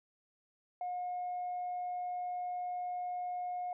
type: tone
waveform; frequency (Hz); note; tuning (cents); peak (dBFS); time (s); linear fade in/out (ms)
sine; 719; F#5; -50; -34; 0.81-3.73; 2
effects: tanh soft clip ceiling -32 dBFS